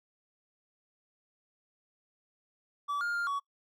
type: tone with pitch steps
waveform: triangle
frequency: 1151 / 1412 / 1401 / 1125 Hz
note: D6 / F6 / F6 / C#6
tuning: -35 / +19 / +5 / +25 cents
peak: -28 dBFS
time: 2.88-3.4 s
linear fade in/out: 20 ms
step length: 130 ms
effects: noise-tail reverb RT60 0.1 s tail -23 dB re dry